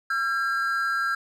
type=tone pair together; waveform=triangle; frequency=1359 / 1616.1 Hz; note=F6 / G#6; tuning=-48 / -48 cents; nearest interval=minor third; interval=300 cents; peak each=-24 / -24 dBFS; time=0.1-1.15 s; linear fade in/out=5 ms; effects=none